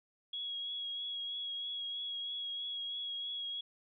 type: tone with vibrato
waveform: sine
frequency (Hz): 3322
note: G#7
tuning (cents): 0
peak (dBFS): -37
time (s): 0.33-3.61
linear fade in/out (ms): 5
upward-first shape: triangle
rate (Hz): 3.1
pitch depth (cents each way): 22
effects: none